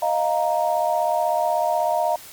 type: chord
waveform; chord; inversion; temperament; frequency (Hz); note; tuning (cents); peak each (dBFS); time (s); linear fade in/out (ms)
sine; Eb suspended second; none; equal; 622.3 / 698.5 / 932.3; Eb5 / F5 / Bb5; 0 / 0 / 0; -23 / -22 / -24; 0.02-2.16; 5
effects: white hiss -42 dBFS RMS until 2.32 s + Opus 48 kbps